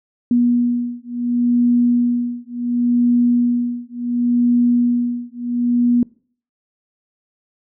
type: beating tone pair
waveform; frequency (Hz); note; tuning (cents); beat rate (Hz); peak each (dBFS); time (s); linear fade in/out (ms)
sine; 241.2 / 241.9; B3 / B3; -41 / -36; 0.7; -17; 0.31-6.03; 2
effects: noise-tail reverb RT60 0.5 s tail -24 dB re dry